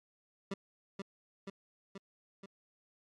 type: tone with echo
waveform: 25% pulse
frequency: 196 Hz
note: G3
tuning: in tune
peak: -32 dBFS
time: 0.51-0.54 s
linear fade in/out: 5 ms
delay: 480 ms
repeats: 4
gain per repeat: -3 dB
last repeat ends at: 2.46 s
effects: low-pass 6000 Hz 12 dB/octave + AAC 32 kbps